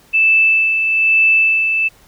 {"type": "tone with tremolo", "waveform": "sine", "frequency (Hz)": 2637, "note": "E7", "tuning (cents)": 0, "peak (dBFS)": -8, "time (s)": [0.13, 1.89], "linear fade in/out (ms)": 20, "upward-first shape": "sine", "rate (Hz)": 1.1, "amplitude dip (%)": 45, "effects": ["pink hiss -49 dBFS RMS until 2.07 s"]}